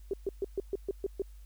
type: tone bursts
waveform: sine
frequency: 392 Hz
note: G4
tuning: in tune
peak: -28 dBFS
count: 8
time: 0.11-1.22 s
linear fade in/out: 2 ms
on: 25 ms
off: 130 ms
effects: added 50 Hz sine -47 dBFS peak until 1.45 s + white hiss -67 dBFS RMS until 1.45 s